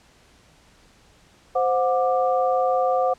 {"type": "tone cluster", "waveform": "sine", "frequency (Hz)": [521, 727, 1180], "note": ["C5", "F#5", "D6"], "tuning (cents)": [-7, -31, 8], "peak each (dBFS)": [-21, -21, -28], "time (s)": [1.55, 3.14], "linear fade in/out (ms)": 10, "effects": ["pink hiss -55 dBFS RMS until 3.18 s", "low-pass 8000 Hz 12 dB/octave"]}